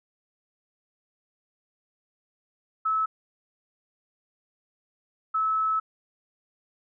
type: tone bursts at uneven times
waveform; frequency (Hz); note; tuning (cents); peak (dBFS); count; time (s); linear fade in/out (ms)
sine; 1300; E6; -24; -22; 2; 2.85-3.06 / 5.34-5.8; 10
effects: none